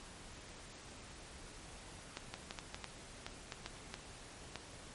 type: clicks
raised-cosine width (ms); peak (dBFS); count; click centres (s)
0.2; -24; 11; 2.171 / 2.34 / 2.509 / 2.588 / 2.745 / 2.843 / 3.265 / 3.522 / 3.661 / 3.941 / 4.557
effects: pink hiss -53 dBFS RMS until 4.94 s + MP3 48 kbps